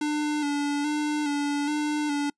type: tone with vibrato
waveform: square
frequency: 293.7 Hz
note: D4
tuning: in tune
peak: -25 dBFS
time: 0.01-2.3 s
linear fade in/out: 5 ms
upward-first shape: square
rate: 1.2 Hz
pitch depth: 32 cents each way
effects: noise-tail reverb RT60 0.1 s tail -26 dB re dry + resampled to 22050 Hz